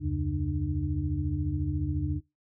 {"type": "tone cluster", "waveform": "sine", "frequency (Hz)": [74.5, 88.7, 140.5, 300.2], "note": ["D2", "F2", "C#3", "D4"], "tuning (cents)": [25, 27, 24, 38], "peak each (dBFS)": [-33, -31, -32, -33], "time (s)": [0, 2.21], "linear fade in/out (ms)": 50, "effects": ["noise-tail reverb RT60 0.2 s tail -20 dB re dry"]}